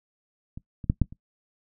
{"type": "clicks", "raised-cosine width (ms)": 5, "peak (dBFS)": [-25, -24, -8, -8, -29], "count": 5, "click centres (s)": [0.575, 0.842, 0.899, 1.017, 1.125], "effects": ["noise-tail reverb RT60 0.1 s tail -19 dB re dry"]}